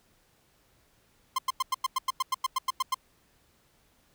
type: tone bursts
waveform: 45% pulse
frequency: 1046.5 Hz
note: C6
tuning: in tune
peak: -24 dBFS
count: 14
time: 1.36-2.945 s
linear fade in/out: 5 ms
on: 25 ms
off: 95 ms
effects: pink hiss -66 dBFS RMS until 4.14 s